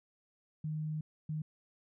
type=tone bursts at uneven times; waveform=sine; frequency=154.5 Hz; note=D#3; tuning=12 cents flat; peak=-34 dBFS; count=2; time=0.64-1.01 / 1.29-1.42 s; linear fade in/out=5 ms; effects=none